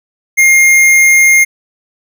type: tone with hard clipping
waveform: sine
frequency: 2126 Hz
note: C7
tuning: 27 cents sharp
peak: -5 dBFS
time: 0.37-1.45 s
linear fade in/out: 20 ms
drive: 18 dB
effects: none

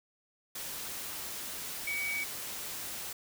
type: tone in noise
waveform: sine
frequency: 2266 Hz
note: C#7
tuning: 37 cents sharp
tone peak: -32 dBFS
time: 1.87-2.24 s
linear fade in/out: 5 ms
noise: white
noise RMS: -40 dBFS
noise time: 0.55-3.13 s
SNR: +5 dB
effects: none

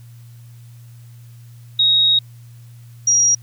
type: tone pair in turn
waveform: sine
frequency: 3773 / 5712 Hz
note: A#7 / F8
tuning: +20 / +38 cents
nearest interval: perfect fifth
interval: 718 cents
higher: second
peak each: -11 / -11 dBFS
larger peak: neither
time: 1.79-2.19 / 3.07-3.35 s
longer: first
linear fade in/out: 5 ms
effects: added 118 Hz sine -38 dBFS peak until 3.42 s + white hiss -55 dBFS RMS until 3.42 s

